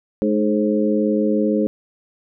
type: harmonic tone with a mistuned harmonic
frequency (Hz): 106.1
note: G#2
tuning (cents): +38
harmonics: 2 / 3 / 4 / 5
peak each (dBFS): -19 / -21 / -22 / -23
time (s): 0.22-1.67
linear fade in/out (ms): 0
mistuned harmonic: 3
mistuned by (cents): -46
effects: none